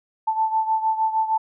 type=beating tone pair; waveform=sine; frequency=880 / 886.5 Hz; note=A5 / A5; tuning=0 / +13 cents; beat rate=6.5 Hz; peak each=-20 / -25 dBFS; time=0.27-1.38 s; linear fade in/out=10 ms; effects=none